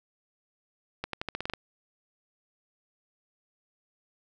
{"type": "accelerating click train", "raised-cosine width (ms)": 0.3, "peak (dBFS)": -16, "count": 9, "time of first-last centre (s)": [1.04, 1.536], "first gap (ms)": 93, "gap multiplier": 0.88, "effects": []}